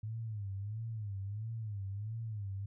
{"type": "tone with vibrato", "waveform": "sine", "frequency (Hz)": 105.3, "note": "G#2", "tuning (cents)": 24, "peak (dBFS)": -37, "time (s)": [0.03, 2.66], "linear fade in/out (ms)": 5, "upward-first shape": "sine", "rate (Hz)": 1.5, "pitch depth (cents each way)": 140, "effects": []}